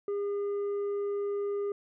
sine tone with tanh clipping, 405.2 Hz, G#4, 43 cents flat, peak -30 dBFS, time 0.08-1.72 s, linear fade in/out 2 ms, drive 4 dB, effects none

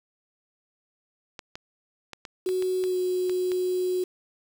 clicks, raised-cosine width 0.2 ms, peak -20 dBFS, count 9, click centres 1.392 / 1.555 / 2.133 / 2.252 / 2.49 / 2.624 / 2.839 / 3.296 / 3.518 s
sine tone with pitch glide, 370 to 365.1 Hz, F#4 to F#4, 0 to -23 cents, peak -23 dBFS, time 2.46-4.04 s, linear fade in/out 5 ms, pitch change -23 cents, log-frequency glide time 2.84-2.97 s
effects 7-bit

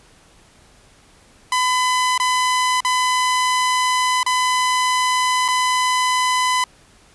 sawtooth tone with dropouts, 1007 Hz, B5, 33 cents sharp, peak -12 dBFS, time 1.52-6.64 s, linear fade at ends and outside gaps 2 ms, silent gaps 2.178-2.199 / 2.805-2.848 / 4.231-4.263 / 5.481-5.485 s, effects pink hiss -51 dBFS RMS until 7.14 s + resampled to 24000 Hz

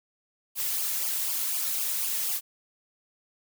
blue noise with flanger, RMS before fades -29 dBFS, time 0.55-2.41 s, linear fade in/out 50 ms, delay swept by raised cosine 0.51 to 2.61 ms, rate 4 Hz, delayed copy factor -1, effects none

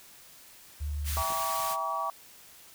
sine tone, 73.42 Hz, D2, in tune, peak -30 dBFS, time 0.8-1.23 s, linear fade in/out 20 ms
white band-stop noise, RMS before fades -36 dBFS, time 1.04-1.77 s, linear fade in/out 50 ms, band 180 to 1100 Hz, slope 24 dB/octave
sine chord, E diminished seventh, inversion none, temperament just, 659.3 / 791.1 / 949.3 / 1139.2 Hz, E5 / G5 / Bb5 / Db6, 0 / +16 / +31 / +47 cents, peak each -37 / -37 / -36 / -31 dBFS, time 1.17-2.1 s, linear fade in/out 0 ms
clicks, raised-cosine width 2 ms, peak -33 dBFS, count 2, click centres 1.305 / 1.322 s
effects white hiss -53 dBFS RMS until 2.74 s

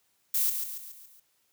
violet noise with echo, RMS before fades -26 dBFS, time 0.34-0.5 s, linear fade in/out 5 ms, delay 140 ms, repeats 5, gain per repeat -6 dB, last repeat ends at 1.2 s, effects white hiss -71 dBFS RMS until 1.52 s + high-pass 60 Hz 12 dB/octave

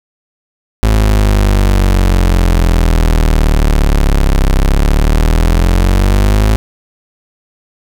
35% pulse exponential two-way sweep, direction down then up, 54.1 to 33 to 54.1 Hz, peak -5 dBFS, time 0.83-6.56 s, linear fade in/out 0 ms, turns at 4.54 s, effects 7-bit

